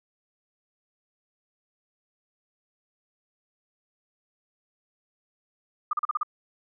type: tone bursts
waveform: sine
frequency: 1216 Hz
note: D#6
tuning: 40 cents flat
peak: -22 dBFS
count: 6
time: 5.91-6.232 s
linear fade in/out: 5 ms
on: 22 ms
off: 38 ms
effects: none